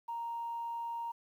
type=tone; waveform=sine; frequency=932.3 Hz; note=A#5; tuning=in tune; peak=-35 dBFS; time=0.08-1.12 s; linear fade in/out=10 ms; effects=tanh soft clip ceiling -31 dBFS + 11-bit

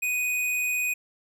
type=tone; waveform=square; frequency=2489 Hz; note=D#7; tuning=in tune; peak=-25 dBFS; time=0.02-0.94 s; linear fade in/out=10 ms; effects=none

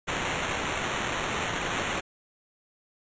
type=noise with sample-and-hold; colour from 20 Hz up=blue; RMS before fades=-30 dBFS; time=0.07-2.01 s; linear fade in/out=20 ms; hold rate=4900 Hz; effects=resampled to 16000 Hz

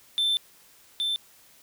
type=tone pair in turn; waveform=triangle; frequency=3547 / 3547 Hz; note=A7 / A7; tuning=+13 / +13 cents; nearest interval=unison; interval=0 cents; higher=neither; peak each=-20 / -23 dBFS; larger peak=first; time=0.18-0.37 / 1-1.16 s; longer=first; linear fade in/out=0 ms; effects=white hiss -56 dBFS RMS until 1.62 s

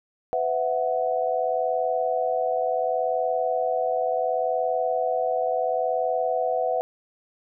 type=chord; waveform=sine; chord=B suspended fourth; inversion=none; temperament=equal with one note detuned; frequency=503.1 / 659.3 / 740 Hz; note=B4 / E5 / F#5; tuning=+32 / 0 / 0 cents; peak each=-26 dBFS; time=0.33-6.81 s; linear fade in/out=0 ms; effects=none

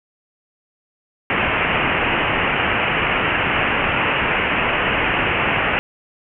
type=low-pass noise; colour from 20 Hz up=white; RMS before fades=-19 dBFS; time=1.3-5.79 s; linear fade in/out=0 ms; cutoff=2900 Hz; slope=96 dB/octave; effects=none

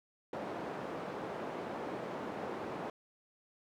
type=band-pass noise; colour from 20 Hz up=white; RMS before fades=-41 dBFS; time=0.33-2.9 s; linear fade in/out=2 ms; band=190 to 710 Hz; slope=12 dB/octave; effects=none

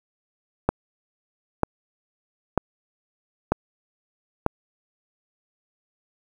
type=click train; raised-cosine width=1 ms; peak=-4 dBFS; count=5; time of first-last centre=0.69-4.464 s; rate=1.06 Hz; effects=7-bit

